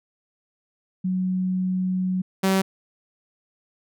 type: tone pair in turn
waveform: sine / sawtooth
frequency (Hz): 185 / 191.52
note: F#3 / G3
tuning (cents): 0 / -40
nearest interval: minor second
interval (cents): 60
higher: second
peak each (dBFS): -21 / -14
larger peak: second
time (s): 1.04-2.22 / 2.43-2.62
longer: first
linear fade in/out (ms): 10
effects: none